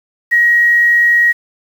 sine tone with quantisation, 1895 Hz, A#6, 28 cents sharp, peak -7 dBFS, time 0.31-1.33 s, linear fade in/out 20 ms, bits 6, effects none

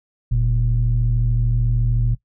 sine tone pair together, 44.01 / 117.5 Hz, F1 / A#2, +14 / +14 cents, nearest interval octave + perfect fourth, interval 1700 cents, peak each -17 dBFS, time 0.31-2.15 s, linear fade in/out 10 ms, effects noise-tail reverb RT60 0.1 s tail -19 dB re dry + tanh soft clip ceiling -9 dBFS

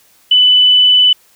sine tone, 2993 Hz, F#7, 19 cents sharp, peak -5 dBFS, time 0.31-1.13 s, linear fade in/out 5 ms, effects white hiss -50 dBFS RMS until 1.35 s

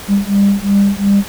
sine beating tone pair, 198.6 / 201.4 Hz, G3 / G3, +23 / +47 cents, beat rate 2.8 Hz, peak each -11 dBFS, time 0.08-1.24 s, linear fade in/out 50 ms, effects tanh soft clip ceiling -4 dBFS + pink hiss -30 dBFS RMS until 1.28 s

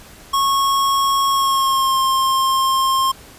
square tone with pitch glide, 1097 to 1063.3 Hz, C#6 to C6, -18 to +28 cents, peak -15 dBFS, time 0.33-3.12 s, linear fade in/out 10 ms, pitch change -54 cents, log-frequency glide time 1.29-1.98 s, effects pink hiss -42 dBFS RMS until 3.38 s + resampled to 32000 Hz

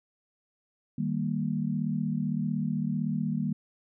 sine chord, Eb major, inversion none, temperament equal with one note detuned, 155.56 / 197.25 / 233.1 Hz, Eb3 / G3 / Bb3, 0 / +11 / 0 cents, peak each -31 dBFS, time 0.98-3.53 s, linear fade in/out 5 ms, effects none

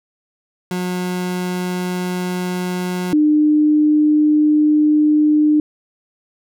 30% pulse / sine tone pair in turn, 180.8 / 302 Hz, F#3 / D4, -40 / +48 cents, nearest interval major sixth, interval 888 cents, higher second, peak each -17 / -10 dBFS, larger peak second, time 0.71-3.13 / 3.13-5.6 s, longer second, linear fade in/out 2 ms, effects none

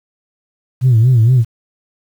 sine tone with vibrato, 119.8 Hz, A#2, 48 cents sharp, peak -5 dBFS, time 0.81-1.45 s, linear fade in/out 50 ms, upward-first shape sine, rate 4.3 Hz, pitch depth 150 cents each way, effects tanh soft clip ceiling -4 dBFS + 7-bit

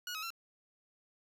15% pulse tone with pitch steps, 1451 / 1273 / 1355 Hz, F#6 / D#6 / E6, -34 / +39 / +47 cents, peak -32 dBFS, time 0.07-0.304 s, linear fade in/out 2 ms, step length 78 ms, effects none

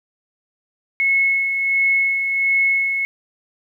sine tone with tremolo, 2187 Hz, C#7, 24 cents flat, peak -13 dBFS, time 1-3.05 s, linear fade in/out 0 ms, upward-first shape sine, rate 1.4 Hz, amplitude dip 45%, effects 9-bit

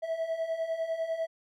triangle beating tone pair, 646 / 656 Hz, E5 / E5, -35 / -9 cents, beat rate 10 Hz, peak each -34 / -29 dBFS, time 0.02-1.27 s, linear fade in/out 20 ms, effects none

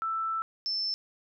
sine tone pair in turn, 1325 / 5300 Hz, E6 / E8, +9 / +9 cents, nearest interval 2 octaves, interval 2400 cents, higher second, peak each -28 dBFS, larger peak neither, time 0.02-0.42 / 0.66-0.94 s, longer first, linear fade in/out 0 ms, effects none

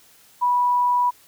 sine tone, 980 Hz, B5, 14 cents flat, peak -16 dBFS, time 0.41-1.11 s, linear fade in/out 20 ms, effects white hiss -53 dBFS RMS until 1.27 s

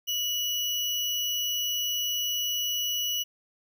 sine tone with sample-and-hold, 2925 Hz, F#7, 21 cents flat, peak -26 dBFS, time 0.07-3.24 s, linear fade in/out 20 ms, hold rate 8820 Hz, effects none

